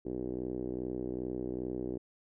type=tone with low-pass filter; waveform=5% pulse; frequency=62.5 Hz; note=B1; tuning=21 cents sharp; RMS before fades=-37 dBFS; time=0.05-1.98 s; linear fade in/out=10 ms; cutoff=360 Hz; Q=3.6; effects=none